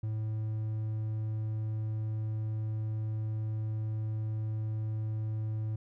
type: tone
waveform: triangle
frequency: 108.9 Hz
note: A2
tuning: 17 cents flat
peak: -29 dBFS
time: 0.03-5.76 s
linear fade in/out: 5 ms
effects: none